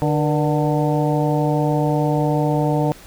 harmonic tone with a mistuned harmonic, 148.9 Hz, D3, 24 cents sharp, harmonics 1 / 2 / 3 / 4 / 5 / 6, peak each -19 / -22 / -24 / -25 / -26 / -27 dBFS, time 0.02-2.92 s, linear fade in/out 0 ms, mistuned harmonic 3, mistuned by +99 cents, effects pink hiss -43 dBFS RMS until 3.06 s

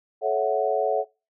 sine chord, F# minor seventh, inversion first, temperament equal with one note detuned, 433.9 / 554.4 / 659.3 / 740 Hz, A4 / C#5 / E5 / F#5, -24 / 0 / 0 / 0 cents, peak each -26 dBFS, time 0.21-1.05 s, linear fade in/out 50 ms, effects noise-tail reverb RT60 0.3 s tail -24 dB re dry

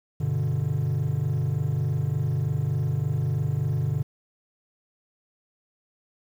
triangle chord, G major, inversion none, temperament equal, 98 / 123.47 / 146.83 Hz, G2 / B2 / D3, 0 / 0 / 0 cents, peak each -27 / -24 / -23 dBFS, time 0.2-4.03 s, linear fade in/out 10 ms, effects tanh soft clip ceiling -16 dBFS + 9-bit

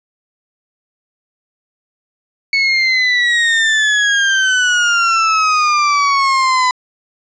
35% pulse exponential sweep, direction down, 2217 to 1000 Hz, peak -9 dBFS, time 2.53-6.71 s, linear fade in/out 2 ms, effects resampled to 16000 Hz + 8-bit

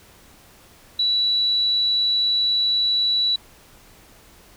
sine tone, 3936 Hz, B7, 7 cents flat, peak -17 dBFS, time 0.99-3.36 s, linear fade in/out 5 ms, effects pink hiss -50 dBFS RMS until 4.56 s

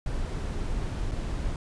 brown noise with dropouts, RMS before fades -30 dBFS, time 0.06-1.56 s, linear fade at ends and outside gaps 2 ms, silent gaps 1.113-1.117 s, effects resampled to 22050 Hz

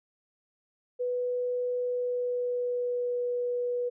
sine tone with pitch glide, 493.9 to 488.5 Hz, B4 to B4, 0 to -19 cents, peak -27 dBFS, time 0.99-3.9 s, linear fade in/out 20 ms, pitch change -19 cents, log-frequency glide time 1.78-3.2 s, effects none

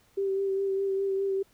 sine tone with vibrato, 390 Hz, G4, 9 cents flat, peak -25 dBFS, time 0.17-1.43 s, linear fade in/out 10 ms, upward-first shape sine, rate 4.9 Hz, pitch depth 21 cents each way, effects pink hiss -64 dBFS RMS until 1.53 s

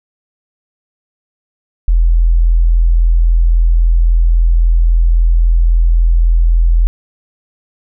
sine tone, 41.85 Hz, E1, 27 cents sharp, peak -6 dBFS, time 1.88-6.87 s, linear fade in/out 0 ms, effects none

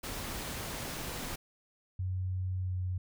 pink noise, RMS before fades -39 dBFS, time 0.03-1.36 s, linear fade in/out 10 ms
sine tone with pitch glide, 92.6 to 91.54 Hz, F#2 to F#2, +2 to -18 cents, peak -31 dBFS, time 1.99-2.98 s, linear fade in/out 5 ms, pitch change -20 cents, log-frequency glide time 2.61-2.74 s
effects none

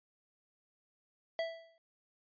square tone with exponential decay, 659.3 Hz, E5, in tune, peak -31 dBFS, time 1.39-1.78 s, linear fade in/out 1 ms, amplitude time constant 84 ms, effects resampled to 11025 Hz

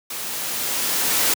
white noise with level ramp, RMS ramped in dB -30 to -18 dBFS, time 0.1-1.34 s, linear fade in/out 5 ms, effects high-pass 150 Hz 12 dB/octave

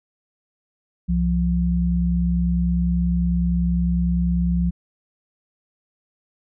sine tone pair together, 65.06 / 174.4 Hz, C2 / F3, -9 / -2 cents, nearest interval octave + perfect fourth, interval 1707 cents, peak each -21 / -19 dBFS, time 1.08-4.71 s, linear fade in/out 20 ms, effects none

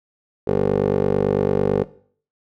15% pulse tone with band-pass filter, 49 Hz, G1, in tune, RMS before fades -19 dBFS, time 0.47-1.84 s, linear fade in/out 10 ms, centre 410 Hz, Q 2.9, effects noise-tail reverb RT60 0.5 s tail -18 dB re dry

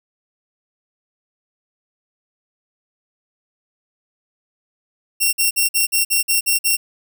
5% pulse tone bursts, 2731 Hz, F7, 39 cents flat, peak -5 dBFS, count 9, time 5.2-6.77 s, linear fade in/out 20 ms, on 130 ms, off 50 ms, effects none

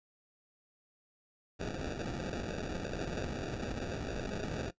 white noise with sample-and-hold, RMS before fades -38 dBFS, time 1.59-4.71 s, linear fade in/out 20 ms, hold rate 1050 Hz, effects noise-tail reverb RT60 0.1 s tail -17 dB re dry + resampled to 16000 Hz

